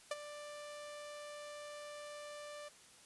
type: tone with ADSR envelope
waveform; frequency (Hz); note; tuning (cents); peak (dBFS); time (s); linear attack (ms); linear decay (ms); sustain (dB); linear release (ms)
sawtooth; 590; D5; +8; -30; 0.11-2.69; 4; 28; -13; 13
effects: white hiss -61 dBFS RMS until 3.05 s + resampled to 24000 Hz